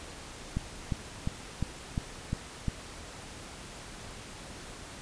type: click train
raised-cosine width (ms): 5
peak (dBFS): -17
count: 7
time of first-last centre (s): 0.57-2.683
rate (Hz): 2.84
effects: pink hiss -45 dBFS RMS until 5.01 s + resampled to 22050 Hz